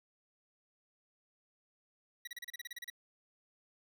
25% pulse tone bursts, 1928 Hz, B6, 42 cents flat, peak -38 dBFS, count 12, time 2.25-2.901 s, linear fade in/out 5 ms, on 24 ms, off 33 ms, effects none

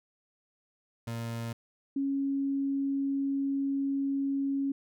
30% pulse / sine tone pair in turn, 115.9 / 275.7 Hz, A#2 / C#4, -10 / -9 cents, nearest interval octave + minor third, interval 1501 cents, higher second, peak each -31 / -27 dBFS, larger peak second, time 1.07-1.53 / 1.96-4.72 s, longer second, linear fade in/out 5 ms, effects none

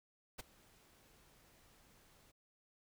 pink noise with ADSR envelope, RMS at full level -44 dBFS, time 0.38-2.32 s, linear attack 17 ms, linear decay 16 ms, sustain -23 dB, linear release 16 ms, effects none

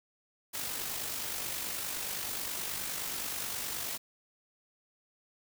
white noise with amplitude modulation, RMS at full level -35 dBFS, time 0.53-3.98 s, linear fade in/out 20 ms, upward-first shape sine, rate 49.5 Hz, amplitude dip 40%, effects none

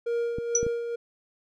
triangle tone with tremolo, 470 Hz, A#4, 14 cents sharp, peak -22 dBFS, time 0.06-0.96 s, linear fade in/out 10 ms, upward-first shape sine, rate 2.2 Hz, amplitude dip 50%
clicks, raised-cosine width 3 ms, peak -20 dBFS, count 3, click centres 0.385 / 0.63 / 0.666 s
sine tone with exponential decay, 5920 Hz, F#8, in tune, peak -16 dBFS, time 0.55-0.66 s, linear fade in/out 2 ms, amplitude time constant 22 ms
effects none

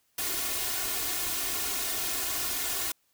white noise with comb filter, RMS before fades -31 dBFS, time 0.18-2.92 s, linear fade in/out 5 ms, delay 2.8 ms, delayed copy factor +0.85, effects white hiss -71 dBFS RMS until 3.13 s

